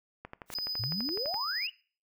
click train, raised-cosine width 0.5 ms, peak -26 dBFS, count 14, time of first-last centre 0.25-1.342 s, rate 11.9 Hz
white noise with exponential growth, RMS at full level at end -36 dBFS, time 0.46-0.54 s, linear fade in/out 0 ms, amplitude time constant 16 ms
triangle tone with tremolo, 4998 Hz, D#8, 7 cents sharp, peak -30 dBFS, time 0.55-1.67 s, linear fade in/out 2 ms, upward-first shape square, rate 14 Hz, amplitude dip 25%
sine exponential sweep, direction up, 99.5 to 3011 Hz, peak -34 dBFS, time 0.79-1.7 s, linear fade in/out 10 ms
effects noise-tail reverb RT60 0.4 s tail -20 dB re dry

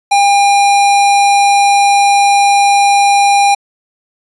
square tone, 804 Hz, G5, 44 cents sharp, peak -7 dBFS, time 0.11-3.55 s, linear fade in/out 10 ms, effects resampled to 24000 Hz

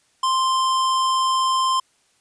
square tone, 1046 Hz, C6, 1 cent flat, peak -18 dBFS, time 0.23-1.8 s, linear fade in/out 5 ms, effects white hiss -62 dBFS RMS until 2.2 s + resampled to 22050 Hz

